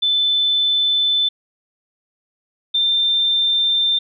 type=tone pair in turn; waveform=sine; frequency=3520 / 3582 Hz; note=A7 / A7; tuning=0 / +30 cents; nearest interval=unison; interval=30 cents; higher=second; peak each=-14 / -14 dBFS; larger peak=neither; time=0.02-1.29 / 2.74-3.99 s; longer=first; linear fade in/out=10 ms; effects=none